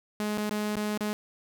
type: tone with dropouts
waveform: sawtooth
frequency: 210.4 Hz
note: G#3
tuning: 23 cents sharp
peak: -24 dBFS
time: 0.2-1.13 s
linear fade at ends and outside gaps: 0 ms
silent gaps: 0.374-0.382 / 0.494-0.51 / 0.756-0.768 / 0.976-1.007 s
effects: none